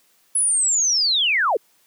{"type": "linear sweep", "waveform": "sine", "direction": "down", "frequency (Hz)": [10380, 368.9], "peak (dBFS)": -16, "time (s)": [0.35, 1.57], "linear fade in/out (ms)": 5, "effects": ["white hiss -60 dBFS RMS until 1.86 s", "high-pass 150 Hz 12 dB/octave"]}